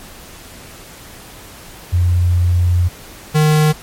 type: tone pair in turn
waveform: sine / square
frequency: 88.2 / 153.29 Hz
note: F2 / D#3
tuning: +18 / -25 cents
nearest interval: minor seventh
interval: 957 cents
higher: second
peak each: -10 dBFS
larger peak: neither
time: 1.92-2.89 / 3.34-3.73 s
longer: first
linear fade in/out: 20 ms
effects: pink hiss -37 dBFS RMS until 3.82 s + MP3 64 kbps